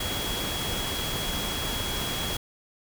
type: tone in noise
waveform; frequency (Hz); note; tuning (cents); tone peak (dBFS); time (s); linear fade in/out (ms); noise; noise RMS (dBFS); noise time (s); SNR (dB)
sine; 3322; G#7; 0; -33; 0-2.37; 5; pink; -31; 0-2.37; -5
effects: none